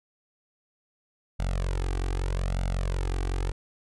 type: tone with flanger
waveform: sawtooth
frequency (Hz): 45.41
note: F#1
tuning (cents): -32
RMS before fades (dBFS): -28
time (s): 1.39-3.52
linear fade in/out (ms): 10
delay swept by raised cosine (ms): 1.4 to 2.6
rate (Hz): 0.81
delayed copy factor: +1
effects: resampled to 24000 Hz

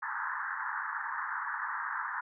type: band-pass noise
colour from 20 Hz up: white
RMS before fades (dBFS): -36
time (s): 0.02-2.21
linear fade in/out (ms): 10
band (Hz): 860 to 1800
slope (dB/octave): 96
effects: none

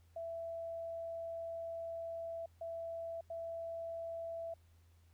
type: tone bursts at uneven times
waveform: sine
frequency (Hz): 665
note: E5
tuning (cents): +15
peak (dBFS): -40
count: 3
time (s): 0.16-2.46 / 2.61-3.21 / 3.3-4.54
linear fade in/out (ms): 5
effects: added 84 Hz sine -63 dBFS peak until 5.13 s + pink hiss -75 dBFS RMS until 5.13 s

